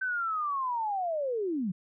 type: linear sweep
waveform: sine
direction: down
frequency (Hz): 1546 to 168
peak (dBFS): -28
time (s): 0.01-1.72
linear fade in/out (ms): 10
effects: none